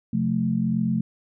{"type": "chord", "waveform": "sine", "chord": "F major", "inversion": "second", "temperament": "equal with one note detuned", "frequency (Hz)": [130.81, 177.67, 220], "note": ["C3", "F3", "A3"], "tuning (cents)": [0, 30, 0], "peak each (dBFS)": [-28, -25, -23], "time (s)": [0.13, 1.01], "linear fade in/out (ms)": 5, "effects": []}